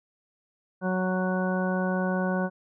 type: harmonic tone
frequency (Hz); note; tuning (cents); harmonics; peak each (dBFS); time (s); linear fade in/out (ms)
185; F#3; 0; 1 / 2 / 3 / 4 / 5 / 6 / 8; -26 / -34 / -31 / -36 / -38 / -39 / -34; 0.81-2.5; 50
effects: none